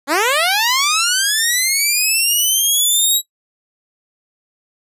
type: linear sweep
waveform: 10% pulse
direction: up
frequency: 261.6 to 3879 Hz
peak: -5 dBFS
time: 0.07-3.22 s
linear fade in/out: 50 ms
effects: noise-tail reverb RT60 0.1 s tail -19 dB re dry + resampled to 32000 Hz